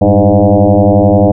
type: tone with frequency modulation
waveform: sine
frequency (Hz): 207.7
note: G#3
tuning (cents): 0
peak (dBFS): -4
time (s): 0.01-1.32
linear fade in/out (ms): 10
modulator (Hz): 101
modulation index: 4.9
effects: none